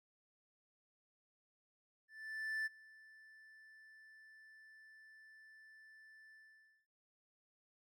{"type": "tone with ADSR envelope", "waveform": "triangle", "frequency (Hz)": 1760, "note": "A6", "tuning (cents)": 0, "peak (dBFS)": -34, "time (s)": [2.08, 6.87], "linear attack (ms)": 580, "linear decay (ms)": 22, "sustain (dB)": -23, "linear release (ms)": 540, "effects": []}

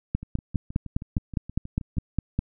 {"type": "two click trains", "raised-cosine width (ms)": 5, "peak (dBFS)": [-11, -24], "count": [12, 12], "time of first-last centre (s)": [[0.15, 2.39], [0.23, 1.971]], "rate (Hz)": [4.91, 6.32], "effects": []}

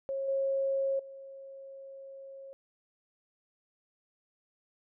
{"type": "tone with level steps", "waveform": "sine", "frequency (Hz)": 543, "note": "C#5", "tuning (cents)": -36, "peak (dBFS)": [-31, -27, -44], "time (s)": [0.09, 2.53], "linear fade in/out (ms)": 0, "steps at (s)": [0.28, 0.99], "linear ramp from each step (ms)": 5, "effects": []}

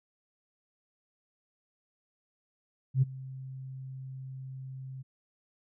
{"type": "tone with ADSR envelope", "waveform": "sine", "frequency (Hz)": 132, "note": "C3", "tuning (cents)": 16, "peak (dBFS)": -18, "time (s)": [2.94, 5.03], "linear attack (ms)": 81, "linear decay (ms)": 20, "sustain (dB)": -21, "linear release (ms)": 19, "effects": ["tanh soft clip ceiling -14 dBFS"]}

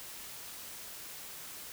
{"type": "silence", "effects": ["white hiss -46 dBFS RMS until 1.72 s"]}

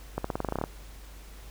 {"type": "accelerating click train", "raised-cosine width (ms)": 1, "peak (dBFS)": -15, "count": 12, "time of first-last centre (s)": [0.18, 0.639], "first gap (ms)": 64, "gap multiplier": 0.91, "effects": ["added 50 Hz sine -44 dBFS peak until 1.5 s", "pink hiss -52 dBFS RMS until 1.5 s"]}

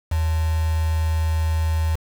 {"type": "tone with quantisation", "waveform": "sine", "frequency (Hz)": 80.2, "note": "E2", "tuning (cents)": -47, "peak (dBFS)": -18, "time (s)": [0.11, 1.96], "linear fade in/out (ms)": 10, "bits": 5, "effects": []}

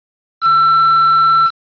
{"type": "tone with quantisation", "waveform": "triangle", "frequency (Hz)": 1341, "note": "E6", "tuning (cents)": 29, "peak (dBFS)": -6, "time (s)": [0.41, 1.51], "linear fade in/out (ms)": 50, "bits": 4, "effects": ["resampled to 11025 Hz"]}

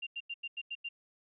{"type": "tone bursts", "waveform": "sine", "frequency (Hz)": 2783, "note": "F7", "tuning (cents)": -7, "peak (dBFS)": -36, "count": 7, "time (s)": [0.02, 0.89], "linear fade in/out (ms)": 10, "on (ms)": 48, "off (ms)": 89, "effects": []}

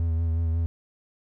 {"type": "tone with vibrato", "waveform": "triangle", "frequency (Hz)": 82.41, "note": "E2", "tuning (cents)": 0, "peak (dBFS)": -20, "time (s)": [0, 0.66], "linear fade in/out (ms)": 0, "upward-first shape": "sine", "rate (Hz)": 5.5, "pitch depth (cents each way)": 33, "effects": []}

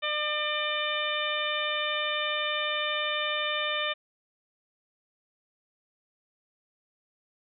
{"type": "harmonic tone with a mistuned harmonic", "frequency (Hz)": 601, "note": "D5", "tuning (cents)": 40, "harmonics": [1, 2, 3, 4, 5, 6], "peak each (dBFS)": [-34, -34, -34, -34, -34, -34], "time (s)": [0.02, 3.94], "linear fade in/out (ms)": 20, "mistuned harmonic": 4, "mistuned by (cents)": -16, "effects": []}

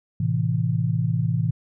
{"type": "chord", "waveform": "sine", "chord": "A minor", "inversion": "none", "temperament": "equal with one note detuned", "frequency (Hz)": [110.77, 130.81, 164.81], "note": ["A2", "C3", "E3"], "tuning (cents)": [12, 0, 0], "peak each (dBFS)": -24, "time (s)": [0.2, 1.51], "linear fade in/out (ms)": 5, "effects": []}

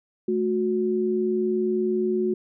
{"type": "tone pair together", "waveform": "sine", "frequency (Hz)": [217.4, 365.6], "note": ["A3", "F#4"], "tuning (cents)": [-21, -21], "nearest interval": "major sixth", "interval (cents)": 900, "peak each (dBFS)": [-26, -22], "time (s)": [0.28, 2.34], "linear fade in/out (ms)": 5, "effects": []}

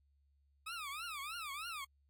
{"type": "tone with vibrato", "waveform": "20% pulse", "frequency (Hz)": 1244.5, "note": "D#6", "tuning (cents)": 0, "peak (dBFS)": -37, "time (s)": [0.66, 1.85], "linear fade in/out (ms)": 10, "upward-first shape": "triangle", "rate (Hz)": 3.2, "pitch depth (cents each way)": 250, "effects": ["added 70 Hz sine -70 dBFS peak until 2.09 s", "AAC 64 kbps"]}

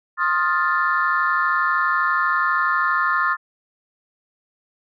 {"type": "chord", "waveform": "sine", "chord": "F dominant seventh", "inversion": "second", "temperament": "equal with one note detuned", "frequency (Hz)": [1061.1, 1244.5, 1396.9, 1760], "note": ["C6", "Eb6", "F6", "A6"], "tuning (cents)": [24, 0, 0, 0], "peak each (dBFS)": -22, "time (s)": [0.17, 3.37], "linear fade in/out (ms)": 50, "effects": ["tanh soft clip ceiling -8 dBFS"]}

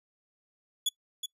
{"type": "tone with echo", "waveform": "sawtooth", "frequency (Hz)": 3407, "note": "G#7", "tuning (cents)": 44, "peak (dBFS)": -22, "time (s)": [0.86, 0.89], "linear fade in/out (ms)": 5, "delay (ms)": 370, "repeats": 1, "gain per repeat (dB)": -8, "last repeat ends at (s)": 1.26, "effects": ["noise-tail reverb RT60 0.1 s tail -24 dB re dry", "resampled to 32000 Hz"]}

